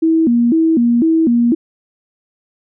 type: tone with vibrato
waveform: sine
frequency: 277.2 Hz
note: C#4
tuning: in tune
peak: -9 dBFS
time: 0.02-1.55 s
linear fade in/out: 10 ms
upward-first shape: square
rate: 2 Hz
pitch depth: 270 cents each way
effects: none